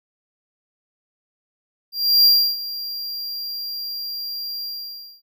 square tone with ADSR envelope, 4761 Hz, D8, 23 cents sharp, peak -10 dBFS, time 1.92-5.22 s, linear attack 330 ms, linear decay 310 ms, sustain -17 dB, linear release 580 ms, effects none

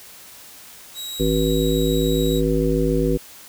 sawtooth tone, 3841 Hz, B7, 49 cents flat, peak -26 dBFS, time 0.94-2.42 s, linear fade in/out 50 ms
harmonic tone, 53.5 Hz, A1, 48 cents flat, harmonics 1 / 3 / 5 / 7 / 9, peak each -23 / -23 / -23 / -23 / -23 dBFS, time 1.19-3.18 s, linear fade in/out 20 ms
effects white hiss -43 dBFS RMS until 3.48 s

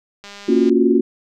click train, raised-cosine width 0.2 ms, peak -20 dBFS, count 93, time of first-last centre 0.24-0.695 s, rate 202 Hz
sine chord, Gb major seventh, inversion first, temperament equal, 233.1 / 277.2 / 349.2 / 370 Hz, Bb3 / Db4 / F4 / Gb4, 0 / 0 / 0 / 0 cents, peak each -17 dBFS, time 0.48-1.01 s, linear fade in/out 10 ms
effects none

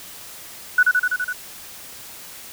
sine tone with echo, 1480 Hz, F#6, in tune, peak -10 dBFS, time 0.78-0.83 s, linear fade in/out 5 ms, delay 83 ms, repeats 6, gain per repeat -2 dB, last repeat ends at 1.328 s, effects white hiss -39 dBFS RMS until 2.52 s

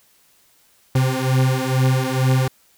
40% pulse beating tone pair, 129.2 / 131.4 Hz, C3 / C3, -21 / +8 cents, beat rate 2.2 Hz, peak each -18 dBFS, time 0.95-2.48 s, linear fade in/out 5 ms, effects white hiss -57 dBFS RMS until 2.77 s

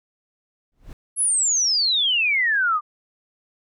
brown noise with exponential growth, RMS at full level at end -32 dBFS, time 0.72-0.93 s, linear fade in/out 1 ms, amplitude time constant 44 ms
sine exponential sweep, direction down, 11000 to 1174.7 Hz, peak -17 dBFS, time 1.16-2.81 s, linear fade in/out 50 ms
effects none

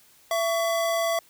square tone pair together, 669 / 1127.7 Hz, E5 / C#6, +25 / +29 cents, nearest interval major sixth, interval 904 cents, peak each -24 / -31 dBFS, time 0.31-1.19 s, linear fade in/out 2 ms, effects white hiss -57 dBFS RMS until 1.29 s

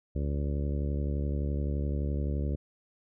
harmonic tone, 71.7 Hz, D2, 41 cents flat, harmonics 1 / 2 / 3 / 4 / 5 / 6 / 7 / 8, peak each -29 / -35 / -39 / -41 / -43 / -45 / -46 / -47 dBFS, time 0.15-2.56 s, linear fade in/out 10 ms, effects none

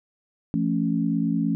sine chord, F augmented, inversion none, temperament equal with one note detuned, 170.43 / 220 / 277.2 Hz, F3 / A3 / C#4, -42 / 0 / 0 cents, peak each -25 dBFS, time 0.54-1.55 s, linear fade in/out 0 ms, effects none

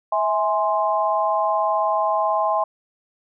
sine chord, E augmented, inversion none, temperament equal with one note detuned, 649.1 / 830.6 / 1046.5 Hz, E5 / G#5 / B#5, -27 / 0 / 0 cents, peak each -22 / -22 / -22 dBFS, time 0.12-2.64 s, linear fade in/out 5 ms, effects none

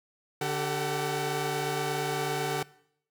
sawtooth tone cluster, 145.6 / 389.1 / 446.2 / 750 Hz, D3 / G4 / A4 / F#5, -15 / -13 / +24 / +23 cents, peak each -30 dBFS, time 0.41-2.63 s, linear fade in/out 5 ms, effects noise-tail reverb RT60 0.7 s tail -21 dB re dry

